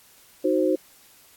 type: chord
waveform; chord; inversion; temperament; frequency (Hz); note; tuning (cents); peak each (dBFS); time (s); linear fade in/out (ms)
sine; C diminished; first; equal with one note detuned; 311.1 / 370 / 525.4; Eb4 / Gb4 / C5; 0 / 0 / +7; -23; 0.44-0.76; 10
effects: white hiss -54 dBFS RMS until 1.36 s + AAC 64 kbps